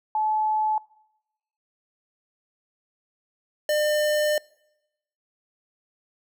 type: tone pair in turn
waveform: sine / square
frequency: 862 / 601.8 Hz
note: A5 / D5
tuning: -36 / +42 cents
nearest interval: tritone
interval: 622 cents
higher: first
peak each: -21 dBFS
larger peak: neither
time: 0.15-0.78 / 3.69-4.38 s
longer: second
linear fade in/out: 2 ms
effects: noise-tail reverb RT60 0.9 s tail -24 dB re dry